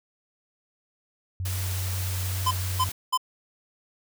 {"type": "tone", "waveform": "sine", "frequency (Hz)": 92.5, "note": "F#2", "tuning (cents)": 0, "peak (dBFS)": -27, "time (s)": [1.4, 2.89], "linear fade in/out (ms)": 0}
{"type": "noise", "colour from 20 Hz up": "white", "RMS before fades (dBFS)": -35, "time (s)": [1.45, 2.92], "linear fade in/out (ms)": 5}
{"type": "tone bursts", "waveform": "square", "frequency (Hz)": 1022, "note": "C6", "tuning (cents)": -41, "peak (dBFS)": -21, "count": 3, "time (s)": [2.46, 3.176], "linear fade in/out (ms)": 10, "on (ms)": 52, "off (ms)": 280}
{"effects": []}